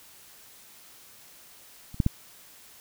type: clicks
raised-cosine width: 5 ms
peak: -29 / -9 / -9 dBFS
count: 3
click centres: 1.944 / 2.002 / 2.064 s
effects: white hiss -52 dBFS RMS until 2.8 s